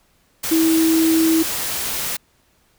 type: tone in noise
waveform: sine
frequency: 323.8 Hz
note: E4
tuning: 31 cents flat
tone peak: -13 dBFS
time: 0.51-1.43 s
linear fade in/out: 10 ms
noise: white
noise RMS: -24 dBFS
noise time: 0.43-2.17 s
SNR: +8 dB
effects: pink hiss -60 dBFS RMS until 2.78 s